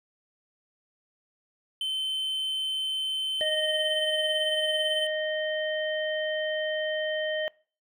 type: tone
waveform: triangle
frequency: 3077 Hz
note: G7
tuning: 33 cents flat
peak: -26 dBFS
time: 1.81-5.07 s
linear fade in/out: 2 ms
type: harmonic tone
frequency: 619 Hz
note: D#5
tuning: 9 cents flat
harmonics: 1 / 3 / 5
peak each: -28 / -33 / -35 dBFS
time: 3.41-7.48 s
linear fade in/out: 0 ms
effects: noise-tail reverb RT60 0.4 s tail -24 dB re dry